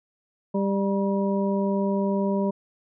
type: harmonic tone with a mistuned harmonic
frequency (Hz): 197.8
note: G3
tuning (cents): +16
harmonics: 1 / 2 / 3 / 5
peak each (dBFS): -23 / -28 / -29 / -33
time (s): 0.54-2.51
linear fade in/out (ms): 10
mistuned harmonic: 5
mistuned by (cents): -47
effects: none